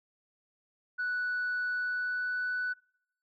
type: tone with pitch glide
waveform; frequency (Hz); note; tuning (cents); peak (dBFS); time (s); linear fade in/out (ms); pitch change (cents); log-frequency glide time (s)
sine; 1480 to 1489.4; F#6 to F#6; 0 to +11; -28; 0.98-2.74; 20; +11; 1.7-2.54
effects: noise-tail reverb RT60 0.7 s tail -25 dB re dry + tanh soft clip ceiling -27 dBFS